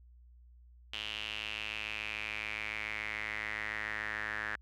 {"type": "tone with band-pass filter sweep", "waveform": "sawtooth", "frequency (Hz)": 107, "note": "A2", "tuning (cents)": -48, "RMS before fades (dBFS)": -39, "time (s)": [0.93, 4.56], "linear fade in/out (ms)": 5, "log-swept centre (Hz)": [3000, 1700], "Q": 5.9, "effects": ["added 60 Hz sine -55 dBFS peak until 4.61 s"]}